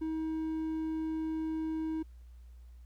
triangle tone, 317.5 Hz, D#4, 35 cents sharp, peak -30 dBFS, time 0.01-2.03 s, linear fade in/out 10 ms, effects added 60 Hz sine -49 dBFS peak until 2.85 s + pink hiss -73 dBFS RMS until 2.85 s

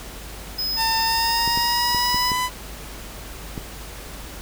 square tone, 5070 Hz, D#8, 32 cents sharp, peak -23 dBFS, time 0.58-2.32 s, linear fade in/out 10 ms
sawtooth tone with pitch glide, 902 to 1000.8 Hz, A5 to B5, +43 to +23 cents, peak -17 dBFS, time 0.76-2.5 s, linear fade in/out 50 ms, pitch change +180 cents, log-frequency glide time 1.02-2.38 s
clicks, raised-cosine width 3 ms, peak -16 dBFS, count 6, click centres 1.477 / 1.575 / 1.947 / 2.145 / 2.318 / 3.578 s
effects added 50 Hz sine -38 dBFS peak until 4.41 s + pink hiss -38 dBFS RMS until 4.41 s

